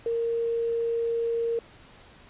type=tone with quantisation; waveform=sine; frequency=463.5 Hz; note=A#4; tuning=10 cents flat; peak=-24 dBFS; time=0.06-1.59 s; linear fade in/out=2 ms; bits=8; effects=pink hiss -52 dBFS RMS until 2.29 s + resampled to 8000 Hz